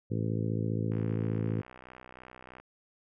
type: harmonic tone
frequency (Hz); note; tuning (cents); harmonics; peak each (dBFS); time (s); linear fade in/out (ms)
55; A1; 0; 2 / 3 / 4 / 5 / 6 / 7 / 8 / 9; -31 / -35 / -37 / -39 / -41 / -42 / -43 / -44; 0.1-1.62; 20
type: click train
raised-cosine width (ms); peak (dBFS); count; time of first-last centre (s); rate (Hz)
0.5; -33; 107; 0.92-2.6; 63.1
effects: none